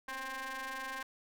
sawtooth ring-modulated tone, 261.6 Hz, C4, in tune, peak -32 dBFS, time 0.08-1.03 s, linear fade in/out 5 ms, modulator 1320 Hz, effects none

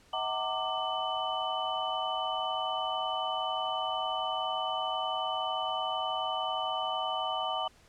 sine tone cluster, 640 / 751 / 913 / 1180 / 3004 Hz, D#5 / F#5 / A#5 / D6 / F#7, +49 / +26 / -36 / +8 / +26 cents, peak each -38 / -35 / -37 / -36 / -36 dBFS, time 0.13-7.68 s, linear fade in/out 5 ms, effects pink hiss -61 dBFS RMS until 7.88 s + low-pass 9000 Hz 12 dB/octave

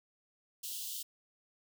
white high-pass noise, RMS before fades -41 dBFS, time 0.63-1.03 s, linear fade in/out 10 ms, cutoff 2800 Hz, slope 96 dB/octave, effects none

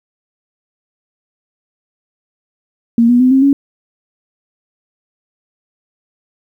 sine tone with pitch steps, 232.7 / 243.4 / 254.6 / 266.4 / 278.7 Hz, A#3 / B3 / C4 / C4 / C#4, -3 / -25 / -47 / +31 / +9 cents, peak -6 dBFS, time 2.98-3.53 s, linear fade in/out 2 ms, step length 110 ms, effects 8-bit

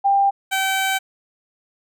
sine / 15% pulse tone pair in turn, 794 / 769.6 Hz, G5 / G5, +22 / -32 cents, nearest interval minor second, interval 54 cents, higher first, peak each -13 / -12 dBFS, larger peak second, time 0.04-0.31 / 0.51-0.99 s, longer second, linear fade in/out 20 ms, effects none

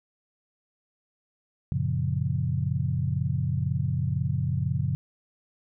sine chord, Gb major seventh, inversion none, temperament equal, 92.5 / 116.54 / 138.59 / 174.61 Hz, Gb2 / Bb2 / Db3 / F3, 0 / 0 / 0 / 0 cents, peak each -30 / -30 / -27 / -33 dBFS, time 1.72-4.95 s, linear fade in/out 0 ms, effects none

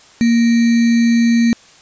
sine tone with sample-and-hold, 233.1 Hz, A#3, in tune, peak -9 dBFS, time 0.21-1.53 s, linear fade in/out 0 ms, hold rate 2100 Hz, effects white hiss -45 dBFS RMS until 1.81 s + resampled to 16000 Hz

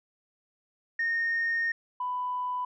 sine tone pair in turn, 1843 / 995.1 Hz, A#6 / B5, -20 / +13 cents, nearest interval major seventh, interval 1067 cents, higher first, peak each -24 / -28 dBFS, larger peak first, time 0.99-1.72 / 2-2.65 s, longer first, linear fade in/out 5 ms, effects tanh soft clip ceiling -22 dBFS

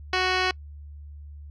10% pulse tone with low-pass filter, 370 Hz, F#4, in tune, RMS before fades -24 dBFS, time 0.13-0.51 s, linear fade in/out 2 ms, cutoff 3800 Hz, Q 9.1, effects noise-tail reverb RT60 0.1 s tail -26 dB re dry + added 73 Hz sine -39 dBFS peak until 1.5 s

